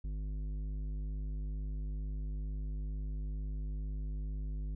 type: tone with tanh clipping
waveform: triangle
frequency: 51.1 Hz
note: G#1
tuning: 27 cents flat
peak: -37 dBFS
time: 0.04-4.75 s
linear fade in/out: 5 ms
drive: 15 dB
effects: none